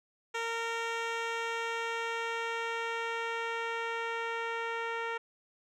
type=tone with low-pass filter sweep; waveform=10% pulse; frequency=460 Hz; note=A#4; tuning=23 cents flat; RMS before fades=-35 dBFS; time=0.34-5.18 s; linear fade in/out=10 ms; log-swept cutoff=5800 to 2500 Hz; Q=0.72; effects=none